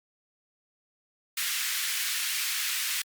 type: high-pass noise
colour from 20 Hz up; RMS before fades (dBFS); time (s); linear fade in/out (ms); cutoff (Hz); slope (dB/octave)
pink; -30; 1.37-3.02; 5; 1700; 24
effects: Opus 48 kbps